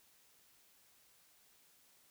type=silence; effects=white hiss -68 dBFS RMS until 2.1 s